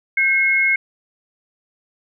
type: tone pair together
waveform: sine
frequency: 1568 / 2168 Hz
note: G6 / C#7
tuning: 0 / -39 cents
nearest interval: tritone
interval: 561 cents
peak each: -22 / -14 dBFS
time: 0.17-0.76 s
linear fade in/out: 5 ms
effects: none